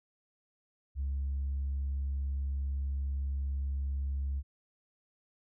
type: tone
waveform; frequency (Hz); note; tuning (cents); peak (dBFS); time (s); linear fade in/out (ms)
sine; 68.8; C#2; -12; -29; 0.95-4.43; 50
effects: tanh soft clip ceiling -28 dBFS